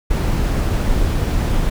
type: noise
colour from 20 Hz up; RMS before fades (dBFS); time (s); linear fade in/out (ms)
brown; -17; 0.1-1.7; 10
effects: none